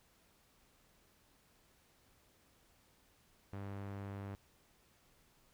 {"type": "tone with low-pass filter", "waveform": "sawtooth", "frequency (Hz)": 99.4, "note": "G2", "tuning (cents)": 25, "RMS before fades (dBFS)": -45, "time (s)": [3.53, 4.35], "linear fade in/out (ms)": 0, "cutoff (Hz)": 1900, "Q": 0.77, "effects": ["pink hiss -70 dBFS RMS until 5.53 s"]}